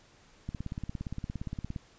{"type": "click train", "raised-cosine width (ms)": 5, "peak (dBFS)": -23, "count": 23, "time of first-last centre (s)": [0.49, 1.762], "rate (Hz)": 17.3, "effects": ["pink hiss -60 dBFS RMS until 1.98 s", "resampled to 16000 Hz"]}